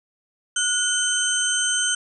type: tone cluster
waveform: sine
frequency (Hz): 1453 / 3071 / 6270 / 8450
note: F#6 / G7 / G8 / C9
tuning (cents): -32 / -36 / -1 / +16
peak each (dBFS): -25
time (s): 0.56-1.95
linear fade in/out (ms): 5
effects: none